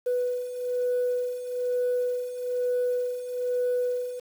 sine beating tone pair, 493.9 / 495 Hz, B4 / B4, 0 / +4 cents, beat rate 1.1 Hz, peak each -30 / -25 dBFS, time 0.06-4.2 s, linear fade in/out 10 ms, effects tanh soft clip ceiling -19 dBFS + 8-bit

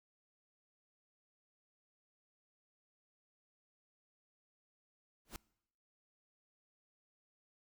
pink noise with exponential growth, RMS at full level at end -41 dBFS, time 5.25-5.36 s, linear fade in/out 1 ms, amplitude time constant 22 ms, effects noise-tail reverb RT60 0.8 s tail -24 dB re dry

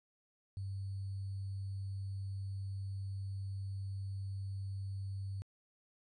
sine tone with sample-and-hold, 97.5 Hz, G2, 9 cents flat, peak -38 dBFS, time 0.57-5.42 s, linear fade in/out 0 ms, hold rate 4410 Hz, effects resampled to 24000 Hz

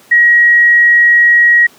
sine tone, 1900 Hz, A#6, 33 cents sharp, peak -4 dBFS, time 0.11-1.67 s, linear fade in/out 10 ms, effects pink hiss -43 dBFS RMS until 1.78 s + high-pass 200 Hz 12 dB/octave

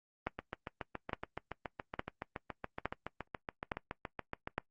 two click trains, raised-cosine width 0.5 ms, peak -18 / -23 dBFS, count 6 / 30, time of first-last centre 0.27-4.58 / 0.39-4.475 s, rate 1.16 / 7.1 Hz, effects noise-tail reverb RT60 0.1 s tail -22 dB re dry + Opus 24 kbps

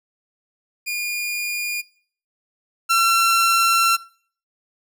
sawtooth tone pair in turn, 2427 / 1354.7 Hz, D#7 / E6, -44 / +47 cents, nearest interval minor seventh, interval 1009 cents, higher first, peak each -20 / -11 dBFS, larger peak second, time 0.86-1.82 / 2.89-3.97 s, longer second, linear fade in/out 20 ms, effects noise-tail reverb RT60 0.5 s tail -21 dB re dry

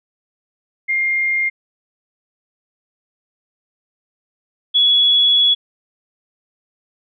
sine tone pair in turn, 2117 / 3378 Hz, C7 / G#7, +20 / +29 cents, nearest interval minor sixth, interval 809 cents, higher second, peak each -15 / -10 dBFS, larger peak second, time 0.88-1.5 / 4.74-5.55 s, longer second, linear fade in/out 20 ms, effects none

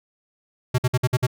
square tone bursts, 125.6 Hz, B2, 30 cents sharp, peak -17 dBFS, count 6, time 0.74-1.268 s, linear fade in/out 10 ms, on 43 ms, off 54 ms, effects none

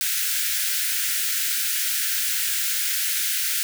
white high-pass noise, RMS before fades -24 dBFS, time 0.01-3.63 s, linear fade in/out 0 ms, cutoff 1400 Hz, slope 96 dB/octave, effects none

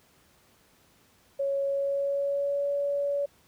sine tone with pitch glide, 554 to 567.9 Hz, C#5 to C#5, -1 to +42 cents, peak -25 dBFS, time 1.39-3.26 s, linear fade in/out 10 ms, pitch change +43 cents, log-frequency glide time 1.64-2.71 s, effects pink hiss -62 dBFS RMS until 3.47 s + high-pass 60 Hz 12 dB/octave

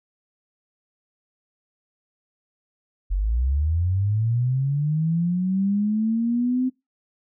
sine linear sweep, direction up, 43.65 to 259.5 Hz, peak -19 dBFS, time 3.1-6.7 s, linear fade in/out 20 ms, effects noise-tail reverb RT60 0.2 s tail -21 dB re dry

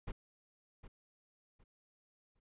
brown noise with echo, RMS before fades -39 dBFS, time 0.07-0.12 s, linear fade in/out 10 ms, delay 760 ms, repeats 3, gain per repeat -12 dB, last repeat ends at 2.4 s, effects resampled to 8000 Hz

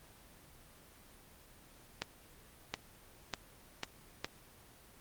accelerating click train, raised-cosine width 0.2 ms, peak -17 dBFS, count 5, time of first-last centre 2.02-4.245 s, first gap 720 ms, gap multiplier 0.83, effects pink hiss -59 dBFS RMS until 5 s + Opus 24 kbps

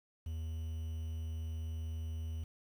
triangle tone with quantisation, 80.4 Hz, E2, 43 cents flat, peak -35 dBFS, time 0.26-2.44 s, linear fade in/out 5 ms, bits 10, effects none

